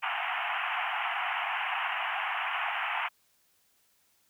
pink band-pass noise, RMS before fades -32 dBFS, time 0.02-3.09 s, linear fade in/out 20 ms, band 700 to 3000 Hz, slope 96 dB/octave, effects white hiss -69 dBFS RMS until 4.29 s

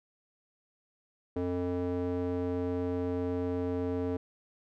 square tone with band-pass filter, 89.2 Hz, F2, 37 cents sharp, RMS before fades -32 dBFS, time 1.36-4.17 s, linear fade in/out 5 ms, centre 380 Hz, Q 2.2, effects none

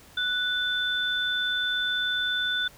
sine tone pair together, 1480 / 3520 Hz, F#6 / A7, 0 / 0 cents, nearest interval octave + minor third, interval 1500 cents, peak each -27 dBFS, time 0.17-2.68 s, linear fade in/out 5 ms, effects pink hiss -52 dBFS RMS until 2.77 s

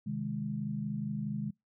sine chord, Ab major, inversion first, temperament equal, 130.81 / 155.56 / 207.7 Hz, C3 / Eb3 / Ab3, 0 / 0 / 0 cents, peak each -39 / -38 / -35 dBFS, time 0.06-1.51 s, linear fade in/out 10 ms, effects noise-tail reverb RT60 0.2 s tail -26 dB re dry

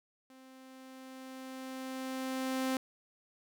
sawtooth tone with level ramp, 261.6 Hz, C4, in tune, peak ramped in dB -51 to -26 dBFS, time 0.3-2.77 s, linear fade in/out 2 ms, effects none

